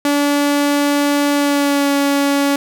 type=tone with pitch glide; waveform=sawtooth; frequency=287.7 to 281.8 Hz; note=D4 to C#4; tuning=-36 to +29 cents; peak=-9 dBFS; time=0.05-2.56 s; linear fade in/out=2 ms; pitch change=-35 cents; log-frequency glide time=1.33-1.92 s; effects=none